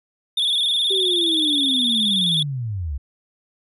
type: tone with vibrato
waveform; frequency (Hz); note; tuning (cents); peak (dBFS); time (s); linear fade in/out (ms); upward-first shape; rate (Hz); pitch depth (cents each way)
triangle; 3498; A7; -11; -16; 0.37-2.43; 5; square; 19; 58
type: linear sweep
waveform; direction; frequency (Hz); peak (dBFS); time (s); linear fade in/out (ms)
sine; down; 392 to 63.4; -23; 0.9-2.98; 10
effects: resampled to 32000 Hz